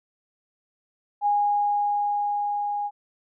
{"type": "tone with level ramp", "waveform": "sine", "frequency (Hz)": 822, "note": "G#5", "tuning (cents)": -18, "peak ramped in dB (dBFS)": [-18, -25], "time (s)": [1.21, 2.91], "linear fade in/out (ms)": 50, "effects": []}